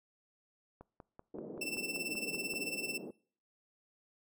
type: click train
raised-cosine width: 1 ms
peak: -36 dBFS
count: 10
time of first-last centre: 0.81-2.537 s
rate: 5.21 Hz
type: band-pass noise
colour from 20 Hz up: pink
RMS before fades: -45 dBFS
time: 1.34-3.11 s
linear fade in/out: 5 ms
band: 220 to 510 Hz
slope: 24 dB/octave
type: tone with tremolo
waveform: sawtooth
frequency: 2673 Hz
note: E7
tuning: 23 cents sharp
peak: -31 dBFS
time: 1.61-2.98 s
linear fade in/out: 5 ms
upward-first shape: sine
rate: 18 Hz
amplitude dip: 75%
effects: noise-tail reverb RT60 0.5 s tail -23 dB re dry